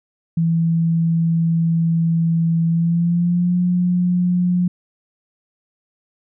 sine tone with pitch glide, 165.5 to 178.41 Hz, E3 to F3, +7 to +37 cents, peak -14 dBFS, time 0.37-4.68 s, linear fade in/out 5 ms, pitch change +130 cents, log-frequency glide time 2.67-3.57 s, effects none

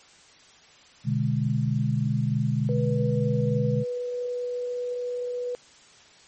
sine chord, G# diminished, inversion first, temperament equal, 123.47 / 146.83 / 207.7 Hz, B2 / D3 / G#3, 0 / 0 / 0 cents, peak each -25 / -26 / -28 dBFS, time 1.04-3.85 s, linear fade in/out 50 ms
sine tone with pitch glide, 487.1 to 491.1 Hz, B4 to B4, -24 to -10 cents, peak -27 dBFS, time 2.69-5.55 s, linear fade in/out 0 ms, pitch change +14 cents, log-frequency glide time 3.44-3.81 s
effects white hiss -53 dBFS RMS until 6.27 s + MP3 32 kbps

